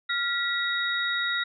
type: tone cluster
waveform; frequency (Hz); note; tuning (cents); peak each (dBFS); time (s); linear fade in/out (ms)
sine; 1397 / 1941 / 3778; F6 / B6 / A#7; 0 / -31 / +22; -29; 0.09-1.44; 10
effects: none